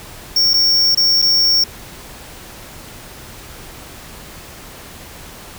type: tone with dropouts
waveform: square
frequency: 5490 Hz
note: F8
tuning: 31 cents flat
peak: -11 dBFS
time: 0.36-1.64 s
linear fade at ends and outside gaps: 5 ms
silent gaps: 0.535-0.539 / 0.949-0.973 / 1.219-1.223 s
effects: pink hiss -36 dBFS RMS until 5.58 s